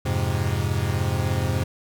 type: chord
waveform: 40% pulse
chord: F minor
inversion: none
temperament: equal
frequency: 87.31 / 103.83 / 130.81 Hz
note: F2 / Ab2 / C3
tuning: 0 / 0 / 0 cents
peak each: -25 dBFS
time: 0.05-1.64 s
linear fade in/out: 10 ms
effects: none